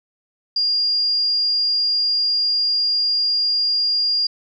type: tone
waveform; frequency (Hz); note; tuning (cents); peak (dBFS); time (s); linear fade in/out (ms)
sine; 4818; D8; +43; -16; 0.56-4.27; 5
effects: none